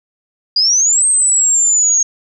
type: exponential two-way sweep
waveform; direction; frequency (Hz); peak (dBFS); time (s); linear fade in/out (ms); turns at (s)
sine; up then down; 4801 to 8400 to 6530; -9; 0.56-2.03; 5; 1.06
effects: none